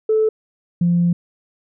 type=tone pair in turn; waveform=sine; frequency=436.3 / 173.15 Hz; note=A4 / F3; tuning=-15 / -15 cents; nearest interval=octave + major third; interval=1600 cents; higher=first; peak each=-12 / -12 dBFS; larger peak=neither; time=0.09-0.29 / 0.81-1.13 s; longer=second; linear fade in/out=5 ms; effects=tanh soft clip ceiling -8 dBFS